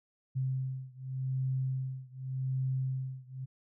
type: beating tone pair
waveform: sine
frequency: 130.81 / 131.67 Hz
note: C3 / C3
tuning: 0 / +11 cents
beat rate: 0.86 Hz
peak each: -34 / -35 dBFS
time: 0.35-3.46 s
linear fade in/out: 20 ms
effects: none